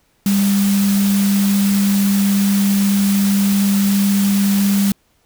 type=tone in noise; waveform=sine; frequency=199.2 Hz; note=G3; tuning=28 cents sharp; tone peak=-12 dBFS; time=0.26-4.92 s; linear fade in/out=2 ms; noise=white; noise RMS=-25 dBFS; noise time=0.26-4.92 s; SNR=+10 dB; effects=pink hiss -60 dBFS RMS until 5.25 s